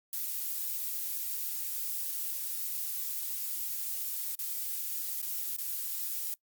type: noise with dropouts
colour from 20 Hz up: violet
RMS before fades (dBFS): -35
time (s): 0.13-6.34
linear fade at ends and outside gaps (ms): 1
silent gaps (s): 4.352-4.39 / 5.217-5.227 / 5.565-5.584
effects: noise-tail reverb RT60 0.1 s tail -23 dB re dry + Opus 48 kbps